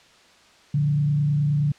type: tone with frequency modulation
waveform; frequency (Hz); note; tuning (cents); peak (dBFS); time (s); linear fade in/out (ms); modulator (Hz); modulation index
sine; 146.3; D3; -6; -18; 0.74-1.72; 5; 29.5; 0.42
effects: white hiss -53 dBFS RMS until 1.78 s + low-pass 5000 Hz 12 dB/octave